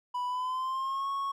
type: tone with pitch glide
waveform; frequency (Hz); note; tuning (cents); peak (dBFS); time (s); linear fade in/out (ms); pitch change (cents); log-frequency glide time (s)
triangle; 987.8 to 1102.4; B5 to C#6; 0 to -10; -28; 0.14-1.32; 10; +190; 0.26-1.09
effects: none